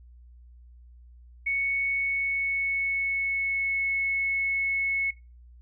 sine tone with pitch glide, 2217 to 2197 Hz, C#7 to C#7, 0 to -16 cents, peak -24 dBFS, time 1.46-5.11 s, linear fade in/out 10 ms, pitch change -16 cents, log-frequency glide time 1.9-3.87 s, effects noise-tail reverb RT60 0.3 s tail -22 dB re dry + added 60 Hz sine -48 dBFS peak until 5.61 s

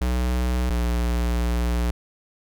square tone pair in turn, 61.74 / 59.51 Hz, B1 / A#1, 0 / +36 cents, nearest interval minor second, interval 64 cents, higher first, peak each -21 dBFS, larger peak neither, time 0.01-0.7 / 0.7-1.91 s, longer second, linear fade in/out 5 ms, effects none

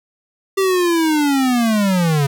square linear sweep, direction down, 392 to 135.8 Hz, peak -14 dBFS, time 0.57-2.27 s, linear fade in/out 10 ms, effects none

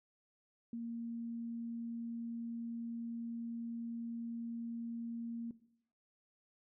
sine tone, 232.5 Hz, A#3, 4 cents flat, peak -39 dBFS, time 0.73-5.51 s, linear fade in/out 2 ms, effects noise-tail reverb RT60 0.7 s tail -17 dB re dry

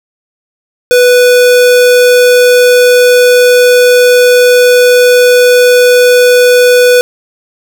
square tone, 493.9 Hz, B4, in tune, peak -3 dBFS, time 0.91-7.01 s, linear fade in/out 0 ms, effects none

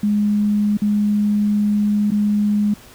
sine tone with dropouts, 207.7 Hz, G#3, in tune, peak -14 dBFS, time 0.03-2.74 s, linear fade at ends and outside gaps 5 ms, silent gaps 0.772-0.818 / 2.106-2.117 s, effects pink hiss -44 dBFS RMS until 2.94 s

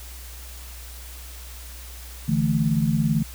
sine chord, D suspended second, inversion none, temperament equal, 146.83 / 164.81 / 220 Hz, D3 / E3 / A3, 0 / 0 / 0 cents, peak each -23 dBFS, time 2.28-3.23 s, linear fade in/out 10 ms, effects added 61 Hz sine -38 dBFS peak until 3.34 s + white hiss -43 dBFS RMS until 3.34 s

